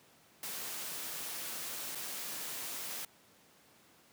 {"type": "noise with dropouts", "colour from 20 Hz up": "white", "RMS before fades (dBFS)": -41, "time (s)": [0.43, 3.05], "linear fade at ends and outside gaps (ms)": 2, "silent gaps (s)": [1.95, 1.954], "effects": ["pink hiss -63 dBFS RMS until 4.12 s", "high-pass 150 Hz 12 dB/octave"]}